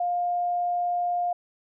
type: tone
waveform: sine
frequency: 706 Hz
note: F5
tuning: 19 cents sharp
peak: -23 dBFS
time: 0-1.33 s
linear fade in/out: 5 ms
effects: none